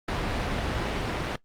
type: low-pass noise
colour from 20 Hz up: pink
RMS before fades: -29 dBFS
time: 0.08-1.36 s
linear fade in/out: 5 ms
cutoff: 3400 Hz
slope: 12 dB/octave
effects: noise-tail reverb RT60 0.1 s tail -19 dB re dry + Opus 32 kbps